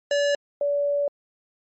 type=tone pair in turn; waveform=square / sine; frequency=574 / 574 Hz; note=D5 / D5; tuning=-40 / -40 cents; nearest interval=unison; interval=0 cents; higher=neither; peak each=-20 dBFS; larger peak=neither; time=0.11-0.35 / 0.61-1.08 s; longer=second; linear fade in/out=2 ms; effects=MP3 32 kbps